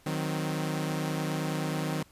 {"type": "chord", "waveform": "sawtooth", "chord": "C diminished", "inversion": "first", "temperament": "equal", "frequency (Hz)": [155.56, 185, 261.6], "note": ["Eb3", "Gb3", "C4"], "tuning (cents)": [0, 0, 0], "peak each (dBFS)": [-27, -32, -32], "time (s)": [0.06, 2.03], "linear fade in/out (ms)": 5, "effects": ["pink hiss -60 dBFS RMS until 2.11 s", "resampled to 32000 Hz"]}